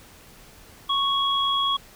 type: tone pair together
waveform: sine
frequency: 1108.7 / 3322 Hz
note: C#6 / G#7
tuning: 0 / 0 cents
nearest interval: octave + perfect fifth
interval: 1900 cents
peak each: -23 dBFS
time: 0.89-1.77 s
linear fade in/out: 10 ms
effects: pink hiss -49 dBFS RMS until 1.95 s